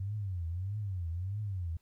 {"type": "tone with vibrato", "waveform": "sine", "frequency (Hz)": 93.6, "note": "F#2", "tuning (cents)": 20, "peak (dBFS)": -33, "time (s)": [0, 1.77], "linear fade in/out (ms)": 5, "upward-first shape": "triangle", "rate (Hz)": 1.6, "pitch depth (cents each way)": 250, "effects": ["pink hiss -75 dBFS RMS until 1.81 s"]}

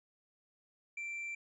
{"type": "tone", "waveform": "triangle", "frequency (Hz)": 2349, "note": "D7", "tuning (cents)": 0, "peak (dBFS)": -37, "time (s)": [0.97, 1.35], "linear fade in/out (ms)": 5, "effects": ["resampled to 24000 Hz"]}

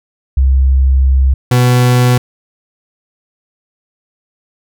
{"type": "tone pair in turn", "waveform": ["sine", "40% pulse"], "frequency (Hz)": [66.3, 124.08], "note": ["C2", "B2"], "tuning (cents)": [23, 9], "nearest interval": "major seventh", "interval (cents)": 1086, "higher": "second", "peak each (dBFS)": -6, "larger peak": "neither", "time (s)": [[0.37, 1.34], [1.51, 2.18]], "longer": "first", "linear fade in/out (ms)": 5, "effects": []}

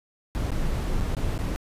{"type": "noise with dropouts", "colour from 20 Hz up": "brown", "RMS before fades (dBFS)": -26, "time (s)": [0.35, 1.56], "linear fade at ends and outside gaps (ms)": 0, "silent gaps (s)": [[0.506, 0.517], [1.003, 1.009], [1.149, 1.168], [1.379, 1.389]], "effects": ["resampled to 32000 Hz"]}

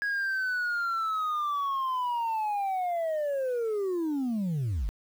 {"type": "linear sweep", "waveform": "sine", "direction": "down", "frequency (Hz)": [1661.2, 41.2], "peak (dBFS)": -24, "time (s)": [0.02, 4.89], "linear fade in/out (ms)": 0, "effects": ["tanh soft clip ceiling -26 dBFS", "9-bit"]}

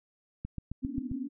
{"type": "click train", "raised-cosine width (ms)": 5, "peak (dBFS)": -24, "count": 6, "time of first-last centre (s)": [0.45, 1.115], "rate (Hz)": 7.52}
{"type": "band-pass noise", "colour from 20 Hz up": "pink", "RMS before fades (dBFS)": -36, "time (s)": [0.82, 1.29], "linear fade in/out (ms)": 20, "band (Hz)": [240, 280], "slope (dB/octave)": 96}
{"effects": []}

